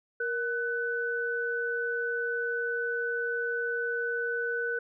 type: tone pair together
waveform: sine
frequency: 469.7 / 1498 Hz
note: A#4 / F#6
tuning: +13 / +21 cents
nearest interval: octave + minor sixth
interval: 2008 cents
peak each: -32 / -30 dBFS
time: 0.2-4.79 s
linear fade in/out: 5 ms
effects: none